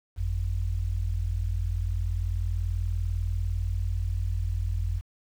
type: tone pair together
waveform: sine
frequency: 48.92 / 89.2 Hz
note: G1 / F2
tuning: -3 / +37 cents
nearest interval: minor seventh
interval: 1040 cents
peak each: -28 dBFS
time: 0.16-5.02 s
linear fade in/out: 50 ms
effects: 9-bit